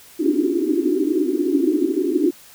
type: band-pass noise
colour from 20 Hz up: white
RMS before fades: -19 dBFS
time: 0.19-2.31 s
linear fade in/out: 10 ms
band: 270 to 380 Hz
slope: 96 dB/octave
effects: white hiss -46 dBFS RMS until 2.54 s